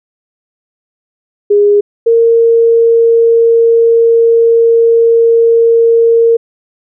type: tone pair in turn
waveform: sine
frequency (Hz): 410.6 / 460.9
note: G#4 / A#4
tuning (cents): -20 / -20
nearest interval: major second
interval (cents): 200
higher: second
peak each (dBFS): -4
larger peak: neither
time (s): 1.5-1.81 / 2.06-6.37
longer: second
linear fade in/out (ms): 10
effects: none